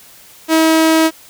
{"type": "tone", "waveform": "sawtooth", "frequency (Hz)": 320.8, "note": "E4", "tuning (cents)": -47, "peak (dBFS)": -5, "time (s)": [0.48, 1.11], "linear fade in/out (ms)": 50, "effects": ["white hiss -42 dBFS RMS until 1.29 s"]}